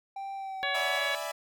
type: tone with pitch glide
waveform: triangle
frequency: 784 to 744.7 Hz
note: G5 to F#5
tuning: 0 to +11 cents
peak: -33 dBFS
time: 0.16-0.98 s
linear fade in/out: 5 ms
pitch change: -89 cents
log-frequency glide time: 0.35-0.85 s
type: harmonic tone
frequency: 563 Hz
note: C#5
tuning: 27 cents sharp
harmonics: 1 / 2 / 3 / 4 / 5 / 6 / 7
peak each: -38 / -40 / -32 / -34 / -41 / -38 / -38 dBFS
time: 0.63-1.15 s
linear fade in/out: 0 ms
type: chord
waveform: sawtooth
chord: E dominant seventh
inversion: third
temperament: equal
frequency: 587.3 / 659.3 / 830.6 / 987.8 Hz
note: D5 / E5 / G#5 / B5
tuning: 0 / 0 / 0 / 0 cents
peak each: -34 / -33 / -37 / -38 dBFS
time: 0.74-1.32 s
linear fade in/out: 10 ms
effects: none